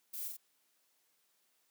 violet noise with echo, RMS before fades -43 dBFS, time 0.13-0.28 s, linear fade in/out 10 ms, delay 45 ms, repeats 2, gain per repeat -2 dB, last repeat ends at 0.37 s, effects white hiss -75 dBFS RMS until 1.7 s + high-pass 200 Hz 12 dB/octave

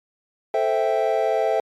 triangle chord, A minor seventh, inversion none, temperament equal, 440 / 523.3 / 659.3 / 784 Hz, A4 / C5 / E5 / G5, 0 / 0 / 0 / 0 cents, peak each -22 / -23 / -20 / -23 dBFS, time 0.54-1.6 s, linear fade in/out 2 ms, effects MP3 64 kbps

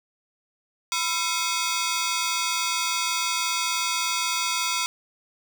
10% pulse ring-modulated tone, 1174.7 Hz, D6, in tune, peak -12 dBFS, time 0.92-4.86 s, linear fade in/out 0 ms, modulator 177 Hz, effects none

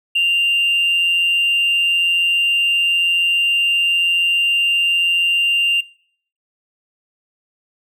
triangle tone with amplitude modulation, 2787 Hz, F7, 4 cents flat, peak -8 dBFS, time 0.15-5.81 s, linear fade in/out 10 ms, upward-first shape sine, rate 175 Hz, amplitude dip 40%, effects noise-tail reverb RT60 0.6 s tail -26 dB re dry + tanh soft clip ceiling -10 dBFS

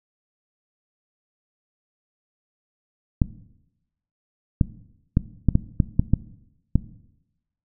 clicks, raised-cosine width 5 ms, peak -4 dBFS, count 9, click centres 3.218 / 4.612 / 5.171 / 5.487 / 5.554 / 5.802 / 5.995 / 6.136 / 6.756 s, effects noise-tail reverb RT60 0.9 s tail -17 dB re dry

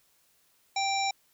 harmonic tone, 784 Hz, G5, in tune, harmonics 1 / 3 / 5 / 7 / 9, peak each -28 / -33 / -35 / -36 / -38 dBFS, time 0.76-1.11 s, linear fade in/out 5 ms, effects white hiss -67 dBFS RMS until 1.33 s

